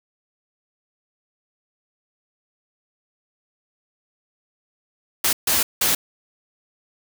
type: noise bursts at uneven times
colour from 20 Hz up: white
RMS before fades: -19 dBFS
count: 3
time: 5.24-5.33 / 5.47-5.63 / 5.81-5.95 s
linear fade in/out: 5 ms
effects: none